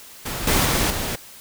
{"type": "noise with level steps", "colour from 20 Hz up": "pink", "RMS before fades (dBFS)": [-28, -18, -20, -26], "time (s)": [0.25, 1.16], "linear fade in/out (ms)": 10, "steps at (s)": [0.47, 0.65, 0.9], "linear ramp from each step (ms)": 5, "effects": ["white hiss -43 dBFS RMS until 1.4 s"]}